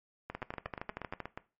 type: two click trains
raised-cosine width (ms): 0.5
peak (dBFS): -22 / -24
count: 12 / 10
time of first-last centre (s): 0.35-1.203 / 0.3-1.375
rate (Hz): 12.9 / 8.37
effects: noise-tail reverb RT60 0.3 s tail -17 dB re dry + MP3 32 kbps